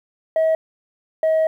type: tone pair in turn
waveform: sine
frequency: 641 / 636.9 Hz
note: E5 / D#5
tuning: -49 / +40 cents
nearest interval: unison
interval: 11 cents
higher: first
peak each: -12 / -12 dBFS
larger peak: neither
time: 0.36-0.55 / 1.23-1.47 s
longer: second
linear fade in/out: 2 ms
effects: tanh soft clip ceiling -13 dBFS + 9-bit